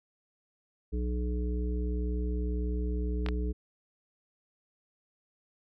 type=harmonic tone; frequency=60.9 Hz; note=B1; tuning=24 cents flat; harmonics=1 / 3 / 5 / 7; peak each=-29 / -39 / -40 / -40 dBFS; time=0.92-3.53 s; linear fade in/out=20 ms
type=clicks; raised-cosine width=0.3 ms; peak=-19 dBFS; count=2; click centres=3.263 / 3.287 s
effects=none